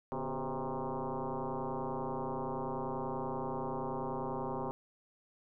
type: tone with frequency modulation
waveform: sine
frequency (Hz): 277.2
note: C#4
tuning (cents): 0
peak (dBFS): -34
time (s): 0.12-4.71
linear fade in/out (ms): 0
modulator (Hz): 131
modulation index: 6
effects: none